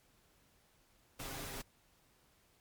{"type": "noise with comb filter", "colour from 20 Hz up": "pink", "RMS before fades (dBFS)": -44, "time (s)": [1.19, 1.62], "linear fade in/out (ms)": 10, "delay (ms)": 7.4, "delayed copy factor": 0.55, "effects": ["pink hiss -70 dBFS RMS until 2.6 s", "MP3 96 kbps"]}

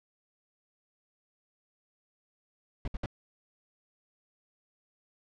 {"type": "noise bursts", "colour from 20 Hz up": "brown", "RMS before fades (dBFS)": -33, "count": 3, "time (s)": [2.85, 3.06], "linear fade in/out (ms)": 2, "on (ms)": 28, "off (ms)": 63, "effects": ["low-pass 4000 Hz 12 dB/octave"]}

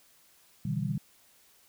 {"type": "chord", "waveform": "sine", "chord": "E minor seventh", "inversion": "second", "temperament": "equal with one note detuned", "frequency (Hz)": [123.47, 146.83, 162.36, 196], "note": ["B2", "D3", "E3", "G3"], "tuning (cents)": [0, 0, -26, 0], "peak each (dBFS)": -34, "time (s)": [0.65, 0.98], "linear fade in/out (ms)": 5, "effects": ["white hiss -62 dBFS RMS until 1.68 s"]}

